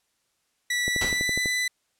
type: tone with pitch glide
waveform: sawtooth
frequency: 1957 to 1994.7 Hz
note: B6 to B6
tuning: -16 to +17 cents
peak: -20 dBFS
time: 0.7-1.68 s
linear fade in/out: 5 ms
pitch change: +33 cents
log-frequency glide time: 0.89-1.38 s
type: click train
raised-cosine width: 2 ms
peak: -18 dBFS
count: 8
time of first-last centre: 0.88-1.459 s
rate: 12.1 Hz
type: noise with exponential decay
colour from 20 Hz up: pink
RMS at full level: -27 dBFS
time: 1.01-1.33 s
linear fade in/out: 5 ms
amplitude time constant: 69 ms
effects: white hiss -72 dBFS RMS until 1.99 s + low-pass 10000 Hz 12 dB/octave